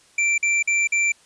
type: tone bursts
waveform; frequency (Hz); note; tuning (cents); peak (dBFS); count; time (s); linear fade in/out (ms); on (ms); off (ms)
square; 2349; D7; 0; -18; 4; 0.18-1.121; 5; 200; 47
effects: white hiss -55 dBFS RMS until 1.25 s + resampled to 22050 Hz